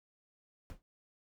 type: noise with exponential decay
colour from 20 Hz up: brown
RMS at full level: -39 dBFS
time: 0.7-0.82 s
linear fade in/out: 0 ms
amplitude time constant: 26 ms
effects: none

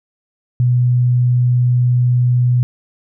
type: tone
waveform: sine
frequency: 123.47 Hz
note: B2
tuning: in tune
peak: -10 dBFS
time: 0.6-2.63 s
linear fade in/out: 0 ms
effects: none

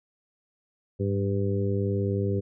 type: harmonic tone with a mistuned harmonic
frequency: 99.1 Hz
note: G2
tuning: 19 cents sharp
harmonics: 1 / 2 / 3 / 4 / 5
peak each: -26 / -31 / -35 / -30 / -34 dBFS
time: 0.99-2.41 s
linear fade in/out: 20 ms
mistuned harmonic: 1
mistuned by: +44 cents
effects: none

